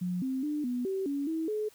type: tone with pitch steps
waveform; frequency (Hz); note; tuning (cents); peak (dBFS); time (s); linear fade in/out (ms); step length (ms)
sine; 179.5 / 262.3 / 298.3 / 246.4 / 384.4 / 282.1 / 321.9 / 426.3; F3 / C4 / D4 / B3 / G4 / C#4 / E4 / G#4; +48 / +4 / +27 / -4 / -34 / +30 / -41 / +45; -29; 0.01-1.69; 10; 210
effects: white hiss -60 dBFS RMS until 1.74 s